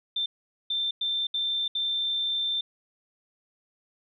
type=tone bursts at uneven times; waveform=sine; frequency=3568 Hz; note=A7; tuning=23 cents sharp; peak=-25 dBFS; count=5; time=0.16-0.26 / 0.7-0.91 / 1.01-1.27 / 1.34-1.68 / 1.75-2.61 s; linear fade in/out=5 ms; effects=none